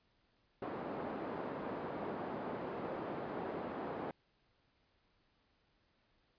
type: band-pass noise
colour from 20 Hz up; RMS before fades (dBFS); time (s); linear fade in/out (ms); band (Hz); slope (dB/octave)
pink; -42; 0.62-4.11; 2; 260 to 910; 12
effects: pink hiss -75 dBFS RMS until 6.38 s + resampled to 11025 Hz